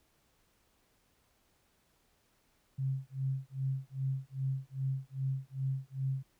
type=tone with tremolo; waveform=sine; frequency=133.9 Hz; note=C3; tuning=40 cents sharp; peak=-29 dBFS; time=2.78-6.23 s; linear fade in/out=10 ms; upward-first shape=sine; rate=2.5 Hz; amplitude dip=100%; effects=pink hiss -72 dBFS RMS until 6.39 s